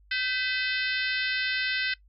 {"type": "harmonic tone with a mistuned harmonic", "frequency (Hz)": 514, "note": "C5", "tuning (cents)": -31, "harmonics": [3, 4, 5, 6, 7, 8, 9, 10], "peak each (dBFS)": [-30, -32, -34, -36, -37, -38, -39, -40], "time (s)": [0.11, 1.94], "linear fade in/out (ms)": 5, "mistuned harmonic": 4, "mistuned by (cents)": -49, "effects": ["noise-tail reverb RT60 0.1 s tail -20 dB re dry", "added 50 Hz sine -55 dBFS peak until 2.08 s"]}